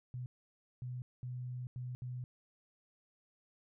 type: tone bursts at uneven times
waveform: sine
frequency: 125 Hz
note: B2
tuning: 21 cents sharp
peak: -39 dBFS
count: 5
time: 0.14-0.26 / 0.82-1.02 / 1.23-1.67 / 1.76-1.95 / 2.02-2.24 s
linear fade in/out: 0 ms
effects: none